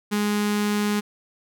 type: tone with notch filter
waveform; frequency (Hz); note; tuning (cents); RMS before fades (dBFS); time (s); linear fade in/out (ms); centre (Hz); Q
sawtooth; 207.7; G#3; 0; -23; 0.11-1.01; 20; 610; 1.9
effects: none